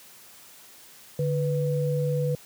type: tone pair together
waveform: sine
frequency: 146.84 / 493.9 Hz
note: D3 / B4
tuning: 0 / 0 cents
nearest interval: octave + major sixth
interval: 2100 cents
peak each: -24 / -27 dBFS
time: 1.19-2.35 s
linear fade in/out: 2 ms
effects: white hiss -50 dBFS RMS until 2.45 s + high-pass 80 Hz 12 dB/octave